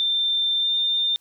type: tone with pitch glide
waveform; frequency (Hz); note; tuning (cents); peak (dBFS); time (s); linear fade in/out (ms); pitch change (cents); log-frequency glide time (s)
sine; 3578 to 3605; A7 to A7; +28 to +41; -19; 0-1.16; 0; +13; 0.61-0.67
effects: white hiss -63 dBFS RMS until 1.2 s